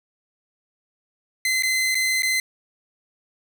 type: tone with dropouts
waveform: sawtooth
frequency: 2055 Hz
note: C7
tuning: 32 cents flat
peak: -16 dBFS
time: 1.45-2.4 s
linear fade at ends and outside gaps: 2 ms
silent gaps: 1.624-1.633 / 1.946-1.952 / 2.222-2.231 s
effects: none